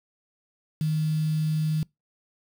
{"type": "tone with quantisation", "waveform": "sine", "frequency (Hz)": 155.56, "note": "D#3", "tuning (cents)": 0, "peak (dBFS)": -22, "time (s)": [0.81, 1.83], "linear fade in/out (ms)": 2, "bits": 7, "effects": ["noise-tail reverb RT60 0.2 s tail -25 dB re dry"]}